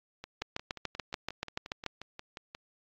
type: two click trains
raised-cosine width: 0.2 ms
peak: -15 / -24 dBFS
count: 11 / 14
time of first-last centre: 0.42-1.863 / 0.24-2.549 s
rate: 6.93 / 5.63 Hz
effects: low-pass 5000 Hz 12 dB/octave + AAC 64 kbps